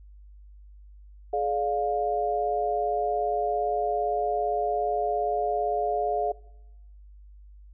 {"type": "chord", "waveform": "sine", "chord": "D diminished", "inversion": "second", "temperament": "just", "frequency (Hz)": [422.9, 587.3, 704.8], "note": ["Ab4", "D5", "F5"], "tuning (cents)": [31, 0, 16], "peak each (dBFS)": [-28, -31, -26], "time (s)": [1.33, 6.32], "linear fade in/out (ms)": 5, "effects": ["noise-tail reverb RT60 0.9 s tail -22 dB re dry", "added 50 Hz sine -46 dBFS peak until 7.73 s"]}